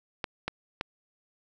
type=clicks; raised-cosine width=0.3 ms; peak=-14 dBFS; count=3; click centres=0.242 / 0.48 / 0.811 s; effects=none